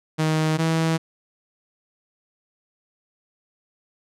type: tone pair in turn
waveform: sawtooth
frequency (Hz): 156.9 / 162.25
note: D#3 / E3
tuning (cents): +15 / -27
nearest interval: minor second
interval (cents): 58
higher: second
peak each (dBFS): -15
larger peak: neither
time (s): 0.18-0.58 / 0.58-0.98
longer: neither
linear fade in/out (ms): 20
effects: low-pass 9000 Hz 12 dB/octave